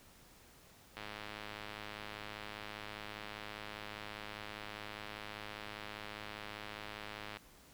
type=click train; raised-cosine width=0.3 ms; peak=-28 dBFS; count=673; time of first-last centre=0.97-7.37 s; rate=105 Hz; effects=pink hiss -61 dBFS RMS until 7.73 s

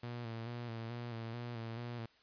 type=tone with vibrato; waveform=sawtooth; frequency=117 Hz; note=A#2; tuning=7 cents sharp; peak=-37 dBFS; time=0.03-2.06 s; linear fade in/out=5 ms; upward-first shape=square; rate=2.3 Hz; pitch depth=43 cents each way; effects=white hiss -67 dBFS RMS until 2.22 s + resampled to 11025 Hz

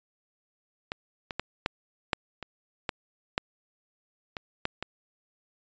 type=clicks; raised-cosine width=0.3 ms; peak=-16 / -18 / -13 / -10 / -8 / -21 / -12 / -9 / -19 / -11 / -17 dBFS; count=11; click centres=0.919 / 1.308 / 1.396 / 1.661 / 2.132 / 2.427 / 2.892 / 3.379 / 4.368 / 4.654 / 4.826 s; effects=resampled to 16000 Hz

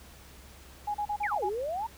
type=tone bursts; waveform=sine; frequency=830.6 Hz; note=G#5; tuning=in tune; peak=-28 dBFS; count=6; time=0.87-1.495 s; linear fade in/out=10 ms; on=75 ms; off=35 ms
type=exponential two-way sweep; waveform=sine; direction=down then up; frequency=2489 to 359.6 to 946 Hz; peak=-30 dBFS; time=1.23-1.87 s; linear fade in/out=10 ms; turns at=1.45 s
effects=added 68 Hz sine -53 dBFS peak until 1.97 s + pink hiss -53 dBFS RMS until 1.97 s

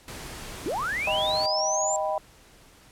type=noise; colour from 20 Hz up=pink; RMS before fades=-39 dBFS; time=0.08-1.46 s; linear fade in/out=0 ms
type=linear sweep; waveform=sine; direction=up; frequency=270.6 to 7459 Hz; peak=-26 dBFS; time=0.66-1.96 s; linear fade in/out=0 ms
type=chord; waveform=sine; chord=Eb augmented; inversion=none; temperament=equal; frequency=622.3 / 784 / 987.8 Hz; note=Eb5 / G5 / B5; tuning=0 / 0 / 0 cents; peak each=-27 / -29 / -32 dBFS; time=1.07-2.18 s; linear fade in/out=2 ms
effects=pink hiss -54 dBFS RMS until 2.91 s + low-pass 12000 Hz 12 dB/octave

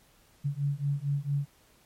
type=beating tone pair; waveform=sine; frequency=140 / 144.4 Hz; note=C#3 / D3; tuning=+18 / -29 cents; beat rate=4.4 Hz; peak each=-30 dBFS; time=0.44-1.46 s; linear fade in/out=20 ms; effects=pink hiss -62 dBFS RMS until 1.85 s + MP3 64 kbps

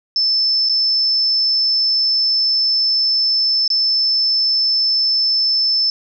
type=tone with dropouts; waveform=sine; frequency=5274 Hz; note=E8; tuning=in tune; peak=-13 dBFS; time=0.16-5.9 s; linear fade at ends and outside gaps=1 ms; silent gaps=0.688-0.695 / 3.678-3.702 s; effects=none

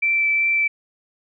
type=tone with vibrato; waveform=sine; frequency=2331 Hz; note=D7; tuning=14 cents flat; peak=-16 dBFS; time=0.02-0.68 s; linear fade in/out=10 ms; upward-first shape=triangle; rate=2.7 Hz; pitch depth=10 cents each way; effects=none

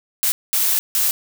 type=noise bursts at uneven times; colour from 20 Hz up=blue; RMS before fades=-18 dBFS; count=3; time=0.23-0.32 / 0.53-0.79 / 0.95-1.11 s; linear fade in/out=0 ms; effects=none

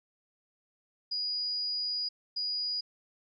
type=tone bursts at uneven times; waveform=sine; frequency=4901 Hz; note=D#8; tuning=27 cents flat; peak=-30 dBFS; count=2; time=1.11-2.09 / 2.36-2.81 s; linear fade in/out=10 ms; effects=none

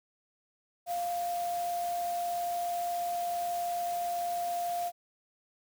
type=tone in noise; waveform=sine; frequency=698.5 Hz; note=F5; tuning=in tune; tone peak=-30 dBFS; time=0.86-4.92 s; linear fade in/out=50 ms; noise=white; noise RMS=-45 dBFS; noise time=0.86-4.92 s; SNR=+12 dB; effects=none

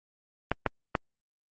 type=clicks; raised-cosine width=0.5 ms; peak=-9 dBFS; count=3; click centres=0.516 / 0.663 / 0.952 s; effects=Opus 24 kbps

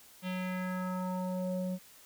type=tone with low-pass filter sweep; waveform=square; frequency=183.9 Hz; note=F#3; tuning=10 cents flat; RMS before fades=-35 dBFS; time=0.22-1.79 s; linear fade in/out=50 ms; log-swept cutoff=3200 to 400 Hz; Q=2.6; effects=white hiss -57 dBFS RMS until 2.05 s

